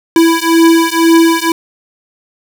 square beating tone pair, 329.6 / 331.6 Hz, E4 / E4, 0 / +10 cents, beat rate 2 Hz, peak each -10 dBFS, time 0.16-1.52 s, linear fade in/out 2 ms, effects none

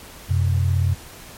sine tone pair together, 91.2 / 128.98 Hz, F#2 / C3, -24 / -24 cents, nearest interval tritone, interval 600 cents, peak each -17 / -22 dBFS, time 0.29-0.95 s, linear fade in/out 20 ms, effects pink hiss -41 dBFS RMS until 1.37 s + MP3 64 kbps

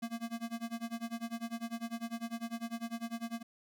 square tone with tremolo, 231.2 Hz, A#3, 14 cents flat, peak -35 dBFS, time 0.02-3.43 s, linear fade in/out 10 ms, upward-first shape sine, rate 10 Hz, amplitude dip 95%, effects none

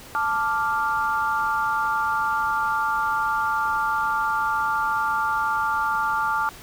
sine chord, D minor, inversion second, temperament equal, 880 / 1174.7 / 1396.9 Hz, A5 / D6 / F6, 0 / 0 / 0 cents, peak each -25 dBFS, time 0.15-6.49 s, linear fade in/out 0 ms, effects pink hiss -43 dBFS RMS until 6.62 s

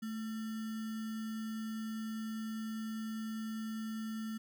sine tone with sample-and-hold, 220 Hz, A3, in tune, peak -37 dBFS, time 0.02-4.38 s, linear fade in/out 10 ms, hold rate 1575 Hz, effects none

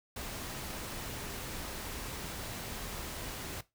pink noise, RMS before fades -41 dBFS, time 0.16-3.61 s, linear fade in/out 5 ms, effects noise-tail reverb RT60 0.2 s tail -17 dB re dry

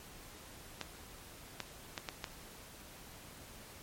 clicks, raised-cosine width 0.2 ms, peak -20 dBFS, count 5, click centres 0.813 / 1.603 / 1.978 / 2.088 / 2.242 s, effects pink hiss -53 dBFS RMS until 3.82 s + MP3 64 kbps

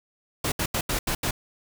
pink noise bursts at uneven times, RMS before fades -26 dBFS, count 6, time 0.44-0.52 / 0.59-0.66 / 0.74-0.81 / 0.89-0.99 / 1.07-1.15 / 1.23-1.31 s, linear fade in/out 5 ms, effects none

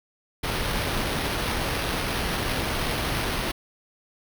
pink noise with sample-and-hold, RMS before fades -27 dBFS, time 0.43-3.52 s, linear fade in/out 10 ms, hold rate 7350 Hz, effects none

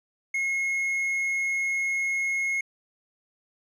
triangle tone with hard clipping, 2164 Hz, C#7, 42 cents flat, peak -25 dBFS, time 0.34-2.61 s, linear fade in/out 5 ms, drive 6 dB, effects resampled to 32000 Hz

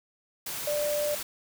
sine tone in noise, 591 Hz, D5, 11 cents sharp, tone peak -26 dBFS, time 0.67-1.15 s, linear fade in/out 5 ms, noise white, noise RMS -35 dBFS, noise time 0.46-1.23 s, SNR +6 dB, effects none

